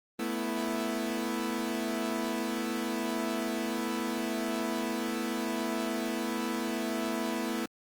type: chord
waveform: sawtooth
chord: A suspended second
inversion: none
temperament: equal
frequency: 220 / 246.9 / 329.6 Hz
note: A3 / B3 / E4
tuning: 0 / 0 / 0 cents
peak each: -31 dBFS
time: 0.19-7.66 s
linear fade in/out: 5 ms
effects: Opus 32 kbps